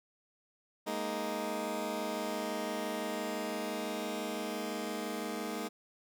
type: chord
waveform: 15% pulse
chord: Ab suspended second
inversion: none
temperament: just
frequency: 207.7 / 233.6 / 311.5 Hz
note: Ab3 / Bb3 / Eb4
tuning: 0 / +4 / +2 cents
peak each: -33 dBFS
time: 0.86-5.69 s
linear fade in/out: 20 ms
effects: none